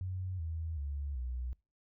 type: tone with pitch steps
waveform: sine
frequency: 92.5 / 80.99 / 70.92 / 62.09 Hz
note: F#2 / E2 / C#2 / B1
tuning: 0 / -30 / +40 / +10 cents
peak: -35 dBFS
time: 0.01-1.53 s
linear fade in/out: 0 ms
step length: 380 ms
effects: noise-tail reverb RT60 0.3 s tail -25 dB re dry